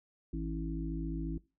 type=harmonic tone; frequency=54.3 Hz; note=A1; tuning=22 cents flat; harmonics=1 / 3 / 5 / 6; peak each=-37 / -40 / -41 / -41 dBFS; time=0.33-1.38 s; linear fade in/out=5 ms; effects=noise-tail reverb RT60 0.3 s tail -21 dB re dry